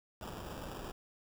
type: noise with sample-and-hold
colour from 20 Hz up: pink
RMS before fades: -44 dBFS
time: 0.21-0.92 s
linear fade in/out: 2 ms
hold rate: 2100 Hz
effects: none

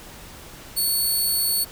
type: tone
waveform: 5% pulse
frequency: 4435 Hz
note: C#8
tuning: in tune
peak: -13 dBFS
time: 0.76-1.65 s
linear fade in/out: 20 ms
effects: pink hiss -42 dBFS RMS until 1.71 s

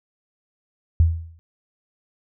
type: tone with exponential decay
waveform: sine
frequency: 82.41 Hz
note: E2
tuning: in tune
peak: -9 dBFS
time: 1-1.39 s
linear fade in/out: 0 ms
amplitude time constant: 83 ms
effects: none

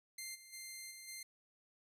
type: tone with level steps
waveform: 10% pulse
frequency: 2093 Hz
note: C7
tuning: in tune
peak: -35 / -47 / -38 / -42 / -37 dBFS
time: 0.18-1.23 s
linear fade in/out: 5 ms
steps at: 0.34 / 0.52 / 0.9 / 1.07 s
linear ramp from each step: 20 ms
effects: resampled to 32000 Hz

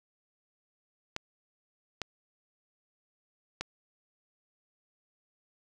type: clicks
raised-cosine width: 0.2 ms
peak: -16 dBFS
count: 3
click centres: 1.164 / 2.017 / 3.61 s
effects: none

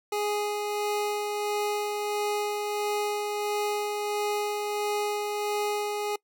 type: tone with tremolo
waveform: 25% pulse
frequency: 415.3 Hz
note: G#4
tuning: in tune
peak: -22 dBFS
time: 0.12-6.16 s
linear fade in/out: 5 ms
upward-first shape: sine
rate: 1.5 Hz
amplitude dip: 30%
effects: noise-tail reverb RT60 0.1 s tail -24 dB re dry

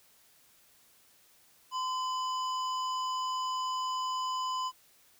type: harmonic tone with a mistuned harmonic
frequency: 997 Hz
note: B5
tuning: 16 cents sharp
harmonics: 1 / 3 / 5 / 7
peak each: -31 / -41 / -45 / -48 dBFS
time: 1.71-4.72 s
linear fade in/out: 50 ms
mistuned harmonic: 1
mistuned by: +50 cents
effects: white hiss -63 dBFS RMS until 5.19 s

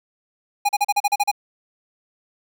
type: tone bursts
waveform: square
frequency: 819 Hz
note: G#5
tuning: 24 cents flat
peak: -16 dBFS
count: 9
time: 0.65-1.315 s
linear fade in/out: 10 ms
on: 41 ms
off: 37 ms
effects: none

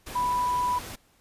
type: tone in noise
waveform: sine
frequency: 987.8 Hz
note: B5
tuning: in tune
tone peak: -23 dBFS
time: 0.15-0.79 s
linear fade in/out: 10 ms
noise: pink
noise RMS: -39 dBFS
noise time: 0.06-0.96 s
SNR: +13 dB
effects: pink hiss -63 dBFS RMS until 1.2 s + resampled to 32000 Hz

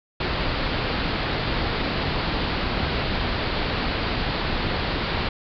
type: low-pass noise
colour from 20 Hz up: pink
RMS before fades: -25 dBFS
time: 0.2-5.29 s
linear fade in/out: 5 ms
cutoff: 4800 Hz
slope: 96 dB/octave
effects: none

